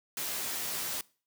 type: noise with comb filter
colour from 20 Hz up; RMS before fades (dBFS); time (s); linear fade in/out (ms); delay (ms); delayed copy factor
white; -35; 0.17-1.01; 2; 13; +0.65
effects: noise-tail reverb RT60 0.4 s tail -23 dB re dry + high-pass 100 Hz 12 dB/octave